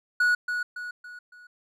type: tone with echo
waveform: triangle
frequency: 1463 Hz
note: F#6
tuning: 20 cents flat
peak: -17 dBFS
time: 0.2-0.35 s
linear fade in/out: 5 ms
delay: 280 ms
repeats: 4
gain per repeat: -7 dB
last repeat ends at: 1.47 s
effects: none